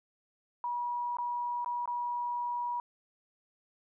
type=tone with dropouts; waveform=sine; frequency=965 Hz; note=B5; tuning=40 cents flat; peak=-31 dBFS; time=0.64-2.8 s; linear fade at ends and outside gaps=1 ms; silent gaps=1.169-1.185 / 1.646-1.66 / 1.857-1.876 s; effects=none